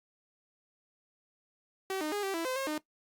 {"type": "tone with pitch steps", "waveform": "sawtooth", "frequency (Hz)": [383, 306.3, 411, 388.5, 331.4, 514, 538, 305.1], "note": ["G4", "D#4", "G#4", "G4", "E4", "C5", "C5", "D#4"], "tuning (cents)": [-40, -27, -18, -16, 9, -31, 48, -34], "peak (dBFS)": -28, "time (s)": [1.9, 2.78], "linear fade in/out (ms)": 2, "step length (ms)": 110, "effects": ["noise-tail reverb RT60 0.1 s tail -17 dB re dry", "Opus 48 kbps"]}